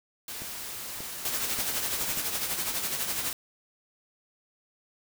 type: noise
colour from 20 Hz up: white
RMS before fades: -38 dBFS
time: 0.28-2.15 s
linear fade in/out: 2 ms
type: click train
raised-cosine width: 2 ms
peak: -27 dBFS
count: 4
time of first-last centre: 0.42-2.174 s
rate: 1.71 Hz
type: noise with tremolo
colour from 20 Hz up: white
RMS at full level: -29 dBFS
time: 1.25-3.33 s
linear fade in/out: 2 ms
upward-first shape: sine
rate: 12 Hz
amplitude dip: 50%
effects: none